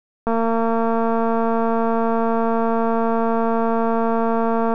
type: click train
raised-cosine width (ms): 1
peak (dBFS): -8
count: 1020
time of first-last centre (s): 0.27-4.739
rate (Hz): 228
effects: none